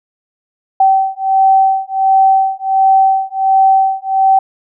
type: beating tone pair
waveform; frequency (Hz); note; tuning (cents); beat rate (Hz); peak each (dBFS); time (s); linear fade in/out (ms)
sine; 770 / 771.4; G5 / G5; -31 / -28; 1.4; -11; 0.8-4.39; 5
effects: none